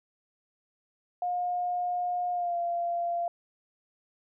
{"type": "tone with pitch glide", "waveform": "sine", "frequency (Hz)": [714, 690.1], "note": ["F5", "F5"], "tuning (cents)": [38, -21], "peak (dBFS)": -27, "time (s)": [1.22, 3.28], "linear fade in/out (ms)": 2, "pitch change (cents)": -59, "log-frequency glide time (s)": [2.32, 2.57], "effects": []}